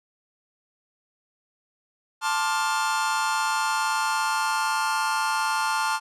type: chord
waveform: 45% pulse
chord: D minor seventh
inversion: second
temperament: just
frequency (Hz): 881 / 1057.2 / 1174.7 / 1409.6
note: A5 / C6 / D6 / F6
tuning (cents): +2 / +18 / 0 / +16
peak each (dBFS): -26 / -30 / -31 / -28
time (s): 2.21-6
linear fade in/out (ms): 50
effects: low-pass 10000 Hz 12 dB/octave